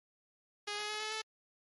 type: tone with pitch steps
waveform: 5% pulse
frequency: 413.6 / 419.4 / 425.2 / 431.2 / 437.2 Hz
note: G#4 / G#4 / G#4 / A4 / A4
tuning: -7 / +17 / +41 / -35 / -11 cents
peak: -25 dBFS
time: 0.67-1.22 s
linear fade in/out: 10 ms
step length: 110 ms
effects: MP3 48 kbps